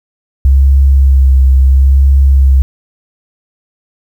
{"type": "tone with vibrato", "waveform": "sine", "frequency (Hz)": 67.1, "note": "C2", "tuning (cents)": 44, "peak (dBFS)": -3, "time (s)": [0.45, 2.62], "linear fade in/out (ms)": 0, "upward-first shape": "sine", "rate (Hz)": 0.74, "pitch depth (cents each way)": 30, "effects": ["7-bit"]}